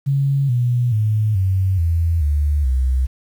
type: tone with pitch steps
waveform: sine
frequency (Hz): 138.59 / 122.05 / 107.49 / 94.66 / 83.36 / 73.42 / 64.65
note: C#3 / B2 / A2 / F#2 / E2 / D2 / C2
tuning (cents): 0 / -20 / -40 / +40 / +20 / 0 / -20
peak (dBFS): -14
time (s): 0.06-3.07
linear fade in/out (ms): 20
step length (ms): 430
effects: 8-bit